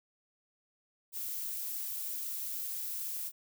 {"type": "noise", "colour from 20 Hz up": "violet", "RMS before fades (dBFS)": -38, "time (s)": [1.12, 3.32], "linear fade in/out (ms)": 50, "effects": []}